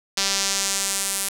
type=tone with band-pass filter sweep; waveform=sawtooth; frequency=196 Hz; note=G3; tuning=in tune; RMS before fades=-24 dBFS; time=0.17-1.29 s; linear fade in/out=5 ms; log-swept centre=5200 to 10000 Hz; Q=1.6; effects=7-bit